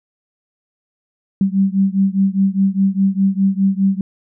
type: beating tone pair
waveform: sine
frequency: 192.2 / 197.1 Hz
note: G3 / G3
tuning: -34 / +10 cents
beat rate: 4.9 Hz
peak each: -15 / -16 dBFS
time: 1.41-4.01 s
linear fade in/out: 2 ms
effects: none